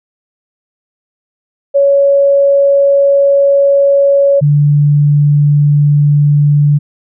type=tone pair in turn; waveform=sine; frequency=559 / 146.15 Hz; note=C#5 / D3; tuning=+14 / -8 cents; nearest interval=octave + major seventh; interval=2322 cents; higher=first; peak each=-5 dBFS; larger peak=neither; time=1.74-4.41 / 4.41-6.79 s; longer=first; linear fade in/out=20 ms; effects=none